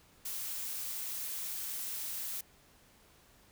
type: noise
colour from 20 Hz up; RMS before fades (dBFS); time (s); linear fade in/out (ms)
blue; -39; 0.25-2.41; 5
effects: pink hiss -63 dBFS RMS until 3.51 s